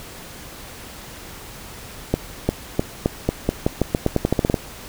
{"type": "accelerating click train", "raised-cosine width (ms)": 2, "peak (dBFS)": -3, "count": 17, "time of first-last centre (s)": [2.14, 4.542], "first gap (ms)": 350, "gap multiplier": 0.87, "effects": ["pink hiss -38 dBFS RMS until 4.88 s"]}